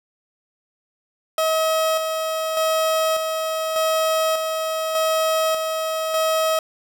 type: tone with tremolo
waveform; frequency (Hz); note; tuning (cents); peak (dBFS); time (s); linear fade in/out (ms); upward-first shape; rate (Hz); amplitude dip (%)
30% pulse; 638; D#5; +43; -15; 1.38-6.59; 2; square; 0.84; 40
effects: none